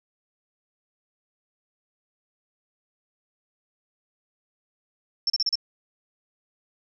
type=tone bursts; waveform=sine; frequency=5390 Hz; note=E8; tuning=38 cents sharp; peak=-20 dBFS; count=5; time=5.27-5.555 s; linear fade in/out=2 ms; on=29 ms; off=35 ms; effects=none